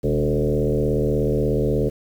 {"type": "tone with frequency modulation", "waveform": "sine", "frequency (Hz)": 287.4, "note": "D4", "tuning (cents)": -37, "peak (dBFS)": -17, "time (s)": [0.03, 1.9], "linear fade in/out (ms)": 20, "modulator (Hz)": 76.6, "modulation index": 3.1, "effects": ["8-bit"]}